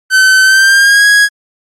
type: tone with pitch glide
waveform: 45% pulse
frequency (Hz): 1529 to 1657.8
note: G6 to G#6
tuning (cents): -44 to -4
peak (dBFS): -4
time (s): 0.1-1.29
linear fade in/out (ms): 50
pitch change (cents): +140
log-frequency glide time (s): 0.43-1.06
effects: low-pass 10000 Hz 12 dB/octave + Opus 48 kbps